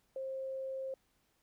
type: tone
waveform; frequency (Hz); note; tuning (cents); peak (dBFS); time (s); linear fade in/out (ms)
sine; 531; C5; +25; -37; 0.16-0.94; 2
effects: pink hiss -75 dBFS RMS until 1.42 s